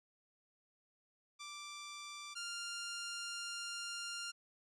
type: tone pair in turn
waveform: 10% pulse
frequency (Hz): 1174.7 / 1397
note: D6 / F6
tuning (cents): 0 / 0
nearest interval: minor third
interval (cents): 300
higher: second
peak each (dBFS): -38 / -33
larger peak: second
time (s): 1.39-2.35 / 2.35-4.32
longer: second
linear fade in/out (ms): 20
effects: low-pass 9000 Hz 12 dB/octave